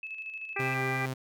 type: tone with tremolo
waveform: sine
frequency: 2604 Hz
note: E7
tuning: 22 cents flat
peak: -35 dBFS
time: 0.03-0.74 s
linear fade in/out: 2 ms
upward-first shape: square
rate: 13 Hz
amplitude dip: 45%
type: harmonic tone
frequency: 396.5 Hz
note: G4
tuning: 20 cents sharp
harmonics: 1 / 2 / 3 / 4 / 5 / 6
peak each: -37 / -37 / -39 / -38 / -35 / -36 dBFS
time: 0.56-1.06 s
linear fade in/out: 5 ms
type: tone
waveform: sawtooth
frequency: 130.81 Hz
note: C3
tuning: in tune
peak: -28 dBFS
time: 0.59-1.14 s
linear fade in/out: 10 ms
effects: none